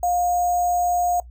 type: tone with sample-and-hold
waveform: sine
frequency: 708 Hz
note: F5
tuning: 23 cents sharp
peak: -18 dBFS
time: 0.03-1.2 s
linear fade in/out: 2 ms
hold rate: 7350 Hz
effects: noise-tail reverb RT60 0.1 s tail -18 dB re dry + added 60 Hz sine -39 dBFS peak until 1.3 s